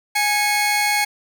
sawtooth tone pair together, 830.6 / 2187 Hz, G#5 / C#7, 0 / -24 cents, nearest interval octave + perfect fourth, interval 1676 cents, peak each -16 dBFS, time 0.15-1.05 s, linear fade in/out 10 ms, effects none

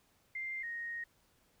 sine tone pair in turn, 2096 / 1867.3 Hz, C7 / A#6, +2 / +2 cents, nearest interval major second, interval 200 cents, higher first, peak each -37 / -38 dBFS, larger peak first, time 0.35-0.63 / 0.63-1.04 s, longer second, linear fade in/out 5 ms, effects pink hiss -71 dBFS RMS until 1.6 s

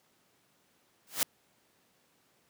white noise with exponential growth, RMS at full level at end -24 dBFS, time 1.07-1.23 s, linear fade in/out 1 ms, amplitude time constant 34 ms, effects pink hiss -69 dBFS RMS until 2.49 s + high-pass 150 Hz 12 dB/octave

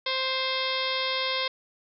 harmonic tone with a mistuned harmonic, 523.3 Hz, C5, in tune, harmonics 1 / 2 / 3 / 4 / 5 / 6 / 7 / 8 / 9 / 10, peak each -33 / -33 / -39 / -33 / -37 / -34 / -33 / -36 / -38 / -39 dBFS, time 0.06-1.48 s, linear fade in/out 5 ms, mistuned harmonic 6, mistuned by +59 cents, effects none

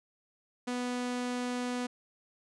sawtooth tone, 246.9 Hz, B3, in tune, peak -28 dBFS, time 0.67-1.87 s, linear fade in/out 10 ms, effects resampled to 22050 Hz

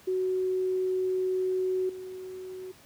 sine tone with level steps, 372.2 Hz, F#4, 10 cents sharp, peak -25 / -37 dBFS, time 0.07-2.72 s, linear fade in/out 10 ms, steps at 1.89 s, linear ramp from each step 5 ms, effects pink hiss -55 dBFS RMS until 2.85 s + high-pass 80 Hz 12 dB/octave

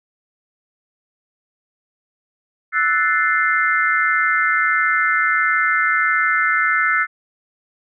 sine chord, F# half-diminished seventh, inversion third, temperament equal, 1318.5 / 1480 / 1760 / 2093 Hz, E6 / F#6 / A6 / C7, 0 / 0 / 0 / 0 cents, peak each -20 dBFS, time 2.72-7.07 s, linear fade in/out 50 ms, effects none

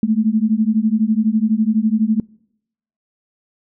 sine beating tone pair, 212.6 / 224.6 Hz, G#3 / A3, +41 / +36 cents, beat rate 12 Hz, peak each -16 dBFS, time 0.03-2.2 s, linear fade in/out 2 ms, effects noise-tail reverb RT60 0.8 s tail -26 dB re dry

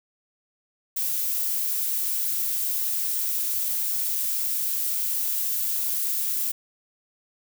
violet noise, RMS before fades -26 dBFS, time 0.96-6.52 s, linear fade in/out 10 ms, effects none

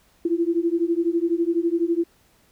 sine beating tone pair, 332.4 / 344.4 Hz, E4 / F4, +15 / -24 cents, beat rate 12 Hz, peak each -22 dBFS, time 0.25-2.04 s, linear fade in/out 5 ms, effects pink hiss -60 dBFS RMS until 2.51 s

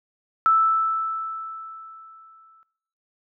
sine tone with exponential decay, 1318 Hz, E6, 1 cent flat, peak -13 dBFS, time 0.46-2.63 s, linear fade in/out 0 ms, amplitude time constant 470 ms, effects noise-tail reverb RT60 0.8 s tail -21 dB re dry

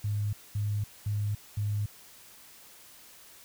sine tone bursts, 103.83 Hz, G#2, in tune, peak -27 dBFS, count 4, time 0.04-1.86 s, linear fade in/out 5 ms, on 290 ms, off 220 ms, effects white hiss -53 dBFS RMS until 3.44 s

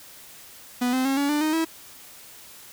45% pulse tone with pitch steps, 246.9 / 258.4 / 270.5 / 283.1 / 296.3 / 310.2 / 324.7 Hz, B3 / C4 / C#4 / C#4 / D4 / D#4 / E4, 0 / -21 / -42 / +37 / +15 / -5 / -26 cents, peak -21 dBFS, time 0.81-1.65 s, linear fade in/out 10 ms, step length 120 ms, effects white hiss -46 dBFS RMS until 2.72 s

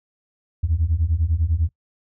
sine beating tone pair, 76 / 86 Hz, D#2 / F2, -40 / -26 cents, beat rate 10 Hz, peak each -20 / -19 dBFS, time 0.63-1.69 s, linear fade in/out 10 ms, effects noise-tail reverb RT60 0.1 s tail -23 dB re dry + tanh soft clip ceiling -11 dBFS

